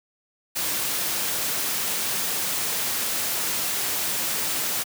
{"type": "noise", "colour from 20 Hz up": "white", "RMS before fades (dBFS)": -26, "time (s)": [0.55, 4.84], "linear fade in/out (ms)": 20, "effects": ["high-pass 100 Hz 12 dB/octave"]}